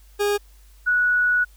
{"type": "tone pair in turn", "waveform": ["40% pulse", "sine"], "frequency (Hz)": [410, 1468.7], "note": ["G#4", "F#6"], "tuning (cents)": [-22, -13], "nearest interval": "octave + minor seventh", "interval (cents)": 2209, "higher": "second", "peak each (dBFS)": [-18, -16], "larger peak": "second", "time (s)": [[0.19, 0.38], [0.86, 1.45]], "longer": "second", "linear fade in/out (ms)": 20, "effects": ["added 50 Hz sine -47 dBFS peak until 1.56 s", "white hiss -58 dBFS RMS until 1.56 s"]}